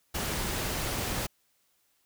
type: noise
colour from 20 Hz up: pink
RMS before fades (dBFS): -32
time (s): 0.14-1.27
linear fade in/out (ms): 10
effects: white hiss -71 dBFS RMS until 2.05 s